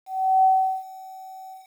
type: tone with ADSR envelope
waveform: sine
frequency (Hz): 759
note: F#5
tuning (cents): +44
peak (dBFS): -13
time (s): 0.06-1.68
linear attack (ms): 380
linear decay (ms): 390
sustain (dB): -24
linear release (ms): 150
effects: 9-bit